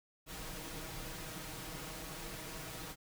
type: noise with comb filter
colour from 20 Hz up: pink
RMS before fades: -45 dBFS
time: 0.26-2.96 s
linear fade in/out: 50 ms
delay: 6.3 ms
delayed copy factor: +0.7
effects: none